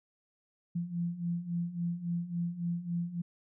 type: beating tone pair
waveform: sine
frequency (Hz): 169.8 / 173.4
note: F3 / F3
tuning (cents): -48 / -12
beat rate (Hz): 3.6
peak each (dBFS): -37 / -33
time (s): 0.75-3.22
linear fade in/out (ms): 10
effects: none